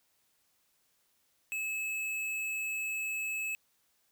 sine tone with hard clipping, 2594 Hz, E7, 28 cents flat, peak -34 dBFS, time 1.52-3.55 s, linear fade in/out 0 ms, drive 14 dB, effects white hiss -73 dBFS RMS until 4.11 s

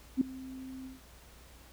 sine tone with ADSR envelope, 261.6 Hz, C4, in tune, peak -20 dBFS, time 0.17-1.01 s, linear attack 41 ms, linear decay 4 ms, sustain -21 dB, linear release 160 ms, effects added 60 Hz sine -56 dBFS peak until 1.72 s + pink hiss -57 dBFS RMS until 1.72 s

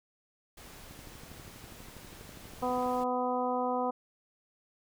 pink noise, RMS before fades -50 dBFS, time 0.57-3.04 s, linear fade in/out 5 ms
click train, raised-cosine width 3 ms, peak -37 dBFS, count 25, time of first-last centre 0.91-2.861 s, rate 12.3 Hz
harmonic tone, 250 Hz, B3, 21 cents sharp, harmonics 1 / 2 / 3 / 4 / 5, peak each -35 / -33 / -33 / -35 / -40 dBFS, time 2.62-3.91 s, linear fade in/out 10 ms
effects none

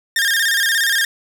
sawtooth tone with vibrato, 1716 Hz, A6, 44 cents flat, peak -11 dBFS, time 0.16-1.05 s, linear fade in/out 2 ms, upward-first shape square, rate 17 Hz, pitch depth 97 cents each way, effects none

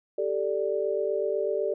sine chord, G suspended second, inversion none, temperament equal, 392 / 440 / 587.3 Hz, G4 / A4 / D5, 0 / 0 / 0 cents, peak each -29 dBFS, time 0.18-1.74 s, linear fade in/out 5 ms, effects none

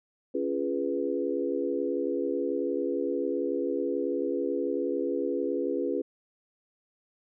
sine chord, C# dominant seventh, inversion none, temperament equal with one note detuned, 277.2 / 344.2 / 415.3 / 493.9 Hz, C#4 / E#4 / G#4 / B4, 0 / -25 / 0 / 0 cents, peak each -32 dBFS, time 0.34-6.02 s, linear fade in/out 10 ms, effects none

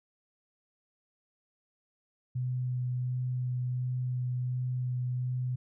sine tone with vibrato, 125.6 Hz, B2, 30 cents sharp, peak -29 dBFS, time 2.35-5.56 s, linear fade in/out 10 ms, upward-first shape sine, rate 1.4 Hz, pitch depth 10 cents each way, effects none

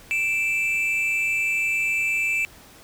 triangle tone pair together, 2349 / 2637 Hz, D7 / E7, 0 / 0 cents, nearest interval major second, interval 200 cents, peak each -22 dBFS, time 0.11-2.45 s, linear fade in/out 0 ms, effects pink hiss -48 dBFS RMS until 2.83 s

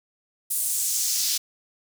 pink noise with high-pass filter sweep, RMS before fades -25 dBFS, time 0.5-1.38 s, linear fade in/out 10 ms, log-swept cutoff 9800 to 4700 Hz, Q 1.8, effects none

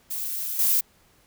violet noise with level steps, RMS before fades -30 / -21 dBFS, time 0.1-0.81 s, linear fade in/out 10 ms, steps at 0.59 s, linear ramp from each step 2 ms, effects pink hiss -60 dBFS RMS until 1.26 s

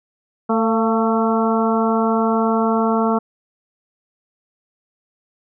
harmonic tone with a mistuned harmonic, 223.3 Hz, A3, 26 cents sharp, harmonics 1 / 2 / 3 / 4 / 5 / 6, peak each -18 / -21 / -23 / -24 / -25 / -26 dBFS, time 0.49-3.19 s, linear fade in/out 10 ms, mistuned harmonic 3, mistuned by +40 cents, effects none

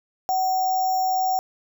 sine tone with sample-and-hold, 751 Hz, F#5, 26 cents sharp, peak -19 dBFS, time 0.29-1.39 s, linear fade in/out 0 ms, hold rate 6300 Hz, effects none

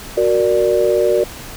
sine chord, Gb augmented, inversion none, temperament equal, 370 / 466.2 / 587.3 Hz, Gb4 / Bb4 / D5, 0 / 0 / 0 cents, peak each -16 dBFS, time 0.17-1.24 s, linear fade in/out 5 ms, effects pink hiss -33 dBFS RMS until 1.56 s

